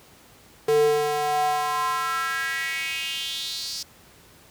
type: tone with high-pass filter sweep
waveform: square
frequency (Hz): 148.3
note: D3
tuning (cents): +17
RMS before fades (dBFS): -25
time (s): 0.68-3.83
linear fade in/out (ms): 5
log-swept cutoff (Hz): 400 to 5100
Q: 4.7
effects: pink hiss -52 dBFS RMS until 4.5 s + high-pass 60 Hz 12 dB/octave